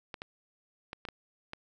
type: clicks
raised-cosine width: 0.3 ms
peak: -23 dBFS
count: 6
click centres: 0.142 / 0.219 / 0.931 / 1.052 / 1.087 / 1.534 s
effects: none